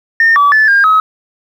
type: tone with pitch steps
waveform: sine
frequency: 1820 / 1148 / 1742 / 1610 / 1277 Hz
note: A#6 / D6 / A6 / G6 / D#6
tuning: -42 / -40 / -18 / +46 / +45 cents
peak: -4 dBFS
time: 0.2-1 s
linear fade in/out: 2 ms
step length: 160 ms
effects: tanh soft clip ceiling -2 dBFS + 7-bit